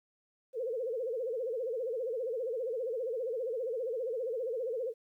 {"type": "tone with vibrato", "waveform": "sine", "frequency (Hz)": 483.1, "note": "B4", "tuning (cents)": -38, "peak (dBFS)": -32, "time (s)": [0.53, 4.94], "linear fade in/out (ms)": 50, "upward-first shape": "sine", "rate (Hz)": 15, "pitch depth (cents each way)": 170, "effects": ["12-bit"]}